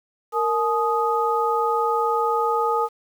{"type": "tone cluster", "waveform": "sine", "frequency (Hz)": [463.6, 854, 1245], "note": ["A#4", "G#5", "D#6"], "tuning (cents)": [-10, 48, 1], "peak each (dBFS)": -23, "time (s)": [0.32, 2.89], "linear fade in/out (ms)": 50, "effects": ["8-bit"]}